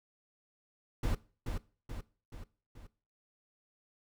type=noise with echo; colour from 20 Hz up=brown; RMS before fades=-31 dBFS; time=1.03-1.15 s; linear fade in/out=5 ms; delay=430 ms; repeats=4; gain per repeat=-5 dB; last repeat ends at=2.87 s; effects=noise-tail reverb RT60 0.4 s tail -20 dB re dry